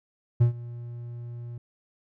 triangle tone with ADSR envelope, 119.3 Hz, A#2, 41 cents sharp, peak -12 dBFS, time 0.4-1.58 s, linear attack 14 ms, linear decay 110 ms, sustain -21 dB, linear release 4 ms, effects none

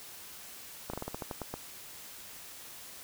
slowing click train, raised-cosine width 1 ms, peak -22 dBFS, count 10, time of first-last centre 0.9-1.54 s, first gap 35 ms, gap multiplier 1.17, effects white hiss -48 dBFS RMS until 3.03 s

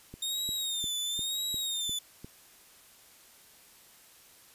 click train, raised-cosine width 3 ms, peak -30 dBFS, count 7, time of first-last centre 0.14-2.245 s, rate 2.85 Hz
sawtooth tone with vibrato, 3667 Hz, A#7, 29 cents flat, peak -28 dBFS, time 0.22-1.99 s, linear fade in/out 5 ms, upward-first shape sine, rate 0.99 Hz, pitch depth 86 cents each way
effects white hiss -57 dBFS RMS until 4.54 s + resampled to 32000 Hz

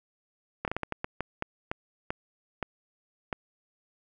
slowing click train, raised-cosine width 0.5 ms, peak -15 dBFS, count 13, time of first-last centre 0.65-3.328 s, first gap 28 ms, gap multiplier 1.34, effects none

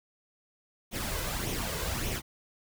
pink noise with flanger, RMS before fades -33 dBFS, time 0.91-2.22 s, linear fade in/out 50 ms, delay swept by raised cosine 0.32 to 2.02 ms, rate 1.7 Hz, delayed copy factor +0.55, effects none

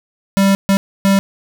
square tone bursts at uneven times, 196 Hz, G3, in tune, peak -10 dBFS, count 3, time 0.37-0.55 / 0.69-0.77 / 1.05-1.19 s, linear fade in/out 0 ms, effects none

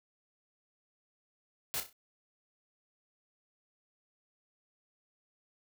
white noise with echo, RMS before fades -35 dBFS, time 1.74-1.8 s, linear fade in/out 0 ms, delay 32 ms, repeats 4, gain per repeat -8 dB, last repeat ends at 1.928 s, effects none

